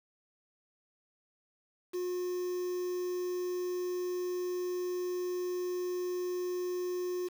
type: tone with quantisation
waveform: triangle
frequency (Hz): 360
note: F#4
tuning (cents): -47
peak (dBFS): -30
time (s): 1.93-7.29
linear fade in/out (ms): 20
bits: 8
effects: none